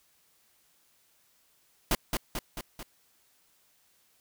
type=noise with echo; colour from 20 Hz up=pink; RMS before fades=-25 dBFS; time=1.91-1.95 s; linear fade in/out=2 ms; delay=220 ms; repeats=4; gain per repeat=-4 dB; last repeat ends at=2.83 s; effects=white hiss -67 dBFS RMS until 4.2 s